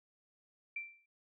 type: tone with exponential decay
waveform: sine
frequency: 2349 Hz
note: D7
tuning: in tune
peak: -35 dBFS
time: 0.76-1.06 s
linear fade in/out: 5 ms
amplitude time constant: 64 ms
effects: none